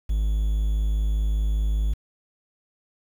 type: tone with quantisation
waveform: triangle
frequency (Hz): 52.5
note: G#1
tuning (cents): +19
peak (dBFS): -18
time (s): 0.09-1.94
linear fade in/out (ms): 10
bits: 8
effects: none